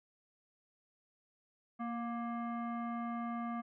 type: tone with frequency modulation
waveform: sine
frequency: 233.1 Hz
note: A#3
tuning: in tune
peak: -36 dBFS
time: 1.79-3.62 s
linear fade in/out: 20 ms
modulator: 943 Hz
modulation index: 0.94
effects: none